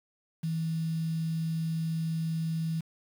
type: tone with quantisation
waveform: sine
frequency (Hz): 162.3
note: E3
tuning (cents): -27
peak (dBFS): -28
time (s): 0.43-2.81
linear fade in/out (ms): 10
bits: 8
effects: none